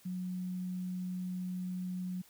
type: tone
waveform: sine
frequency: 182.5 Hz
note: F#3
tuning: 24 cents flat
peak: -35 dBFS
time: 0.05-2.22 s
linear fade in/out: 10 ms
effects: white hiss -62 dBFS RMS until 2.29 s